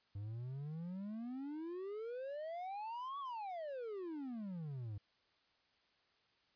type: exponential two-way sweep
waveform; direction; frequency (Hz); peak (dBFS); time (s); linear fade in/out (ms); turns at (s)
triangle; up then down; 98 to 1148 to 98; -40; 0.15-4.98; 5; 3.19
effects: white hiss -75 dBFS RMS until 6.55 s + resampled to 11025 Hz